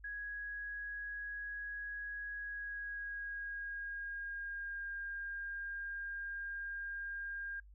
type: tone with pitch glide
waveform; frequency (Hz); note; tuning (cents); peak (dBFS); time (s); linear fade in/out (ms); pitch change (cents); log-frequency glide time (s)
sine; 1661.2 to 1609.3; G#6 to G6; 0 to +45; -40; 0.04-7.6; 5; -55; 2.34-4.91
effects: noise-tail reverb RT60 0.1 s tail -21 dB re dry + added 50 Hz sine -55 dBFS peak until 7.74 s